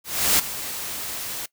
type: noise with ADSR envelope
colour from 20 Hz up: white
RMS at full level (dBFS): -17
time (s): 0.04-1.46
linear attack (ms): 350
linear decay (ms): 11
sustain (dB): -14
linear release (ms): 6
effects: noise-tail reverb RT60 0.1 s tail -20 dB re dry